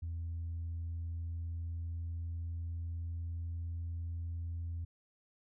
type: tone with pitch glide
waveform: sine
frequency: 83.5 to 84.37 Hz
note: E2 to E2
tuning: +23 to +41 cents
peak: -35 dBFS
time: 0.02-4.85 s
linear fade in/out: 10 ms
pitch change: +18 cents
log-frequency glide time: 0.14-3.78 s
effects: tanh soft clip ceiling -34 dBFS